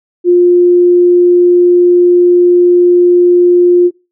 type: tone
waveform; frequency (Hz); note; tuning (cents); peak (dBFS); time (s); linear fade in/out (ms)
sine; 353.5; F4; +21; -3; 0.24-3.91; 50
effects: noise-tail reverb RT60 0.3 s tail -22 dB re dry